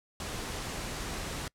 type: noise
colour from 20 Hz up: pink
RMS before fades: -37 dBFS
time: 0.2-1.48 s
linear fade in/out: 2 ms
effects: noise-tail reverb RT60 0.1 s tail -25 dB re dry + low-pass 10000 Hz 12 dB/octave